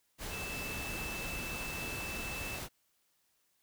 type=tone in noise; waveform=sine; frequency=2637 Hz; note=E7; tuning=in tune; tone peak=-41 dBFS; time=0.29-2.6 s; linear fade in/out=50 ms; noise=pink; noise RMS=-41 dBFS; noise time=0.18-2.69 s; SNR=-3 dB; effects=white hiss -75 dBFS RMS until 3.62 s